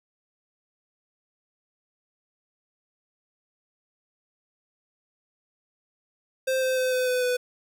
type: tone with pitch steps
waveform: square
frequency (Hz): 523.3 / 517.9 / 512.5 / 507.2 / 502 / 496.8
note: C5 / C5 / C5 / B4 / B4 / B4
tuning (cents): 0 / -18 / -36 / +46 / +28 / +10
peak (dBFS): -23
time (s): 6.47-7.37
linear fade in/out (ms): 10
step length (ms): 150
effects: none